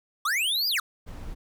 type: linear two-way sweep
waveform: square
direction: up then down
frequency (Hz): 1100 to 4974 to 1100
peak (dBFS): -24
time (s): 0.25-0.8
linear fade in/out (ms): 5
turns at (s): 0.68
type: noise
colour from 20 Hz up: brown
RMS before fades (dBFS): -37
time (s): 1.06-1.35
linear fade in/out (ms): 20
effects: none